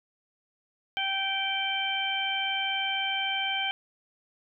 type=harmonic tone; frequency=779 Hz; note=G5; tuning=11 cents flat; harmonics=1 / 2 / 3 / 4; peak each=-33 / -35 / -32 / -30 dBFS; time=0.97-3.71 s; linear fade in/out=0 ms; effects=none